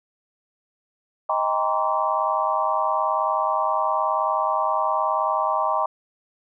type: tone cluster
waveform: sine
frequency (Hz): 628 / 794 / 938 / 1037 / 1147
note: D#5 / G5 / A#5 / C6 / D6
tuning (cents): +16 / +22 / +11 / -16 / -41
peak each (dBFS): -26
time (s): 1.29-5.86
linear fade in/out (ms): 5
effects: none